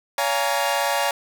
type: chord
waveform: sawtooth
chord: Bb minor seventh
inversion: first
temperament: equal with one note detuned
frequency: 566 / 698.5 / 830.6 / 932.3 Hz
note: Db5 / F5 / Ab5 / Bb5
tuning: +36 / 0 / 0 / 0 cents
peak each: -21 / -23 / -22 / -22 dBFS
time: 0.18-1.11 s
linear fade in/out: 2 ms
effects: none